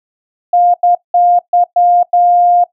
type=tone bursts at uneven times; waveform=sine; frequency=705 Hz; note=F5; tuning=16 cents sharp; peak=-6 dBFS; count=6; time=0.53-0.74 / 0.83-0.95 / 1.14-1.39 / 1.53-1.64 / 1.76-2.03 / 2.13-2.64 s; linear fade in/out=5 ms; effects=noise-tail reverb RT60 0.1 s tail -18 dB re dry